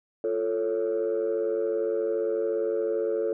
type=chord; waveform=sine; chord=F augmented; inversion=none; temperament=equal with one note detuned; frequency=349.2 / 443.1 / 554.4 Hz; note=F4 / A4 / C#5; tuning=0 / +12 / 0 cents; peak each=-30 / -25 / -29 dBFS; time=0.24-3.33 s; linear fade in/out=2 ms; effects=tanh soft clip ceiling -19 dBFS